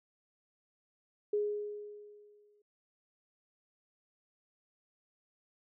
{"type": "tone with exponential decay", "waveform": "sine", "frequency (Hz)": 415.8, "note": "G#4", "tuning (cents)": 2, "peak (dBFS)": -27, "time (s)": [1.33, 2.62], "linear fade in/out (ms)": 5, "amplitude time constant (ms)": 280, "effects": []}